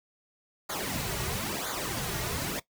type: noise with flanger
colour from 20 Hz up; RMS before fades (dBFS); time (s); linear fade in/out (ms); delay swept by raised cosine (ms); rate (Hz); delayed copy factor
pink; -33; 0.69-2.6; 10; 0.36 to 3.96; 1; -0.8
effects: noise-tail reverb RT60 0.1 s tail -17 dB re dry